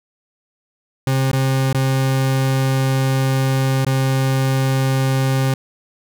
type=tone with dropouts; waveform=40% pulse; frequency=133.3 Hz; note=C3; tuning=33 cents sharp; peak=-14 dBFS; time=1.07-5.54 s; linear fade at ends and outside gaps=2 ms; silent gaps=1.315-1.331 / 1.729-1.746 / 3.848-3.865 s; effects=none